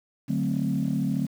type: chord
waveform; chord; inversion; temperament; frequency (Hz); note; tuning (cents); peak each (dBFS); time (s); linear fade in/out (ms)
sine; D dominant seventh; none; equal; 146.83 / 185 / 220 / 261.6; D3 / F#3 / A3 / C4; 0 / 0 / 0 / 0; -28; 0.28-1.27; 20
effects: tanh soft clip ceiling -16 dBFS + 8-bit